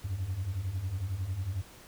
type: beating tone pair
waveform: sine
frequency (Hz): 87 / 98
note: F2 / G2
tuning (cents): -6 / 0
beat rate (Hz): 11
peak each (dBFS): -35 / -31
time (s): 0.04-1.62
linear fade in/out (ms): 10
effects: tanh soft clip ceiling -27 dBFS + pink hiss -53 dBFS RMS until 1.87 s